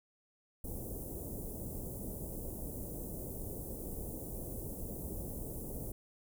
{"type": "band-stop noise", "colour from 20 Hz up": "pink", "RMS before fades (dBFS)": -42, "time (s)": [0.64, 5.92], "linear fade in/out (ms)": 5, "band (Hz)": [570, 10000], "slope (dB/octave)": 24, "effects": []}